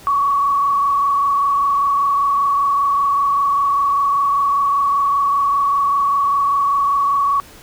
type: tone with frequency modulation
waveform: sine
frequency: 1123 Hz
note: C#6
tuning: 22 cents sharp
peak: -13 dBFS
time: 0.07-7.4 s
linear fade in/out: 0 ms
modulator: 25.1 Hz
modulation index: 0.95
effects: pink hiss -42 dBFS RMS until 7.62 s